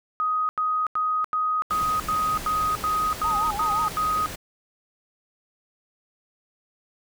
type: tone bursts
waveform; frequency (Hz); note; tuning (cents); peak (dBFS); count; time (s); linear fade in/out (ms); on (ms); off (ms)
sine; 1252; D#6; +10; -21; 11; 0.2-4.26; 0; 290; 87
type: noise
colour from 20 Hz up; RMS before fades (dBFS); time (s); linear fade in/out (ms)
pink; -35; 1.7-4.36; 10
type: tone with vibrato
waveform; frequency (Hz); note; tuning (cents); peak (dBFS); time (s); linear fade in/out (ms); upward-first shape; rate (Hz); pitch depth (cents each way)
sine; 869; A5; -22; -28; 3.24-3.88; 5; triangle; 5.7; 160
effects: none